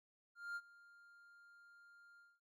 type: tone with ADSR envelope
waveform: triangle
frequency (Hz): 1401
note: F6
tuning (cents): +5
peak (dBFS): -39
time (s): 0.35-2.4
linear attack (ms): 210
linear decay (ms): 46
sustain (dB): -21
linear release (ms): 210
effects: noise-tail reverb RT60 0.1 s tail -26 dB re dry